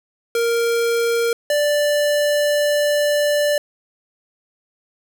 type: tone pair in turn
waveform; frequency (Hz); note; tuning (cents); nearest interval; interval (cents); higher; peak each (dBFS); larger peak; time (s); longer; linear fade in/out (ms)
square; 466.2 / 587.4; A#4 / D5; 0 / 0; major third; 400; second; -17 / -16; second; 0.35-1.33 / 1.5-3.58; second; 2
effects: none